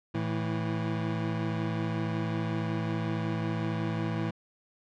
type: tone pair together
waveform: 25% pulse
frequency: 110.94 / 163.7 Hz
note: A2 / E3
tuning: +15 / -12 cents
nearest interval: perfect fifth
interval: 673 cents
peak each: -28 dBFS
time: 0.14-4.31 s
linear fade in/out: 10 ms
effects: low-pass 3000 Hz 12 dB/octave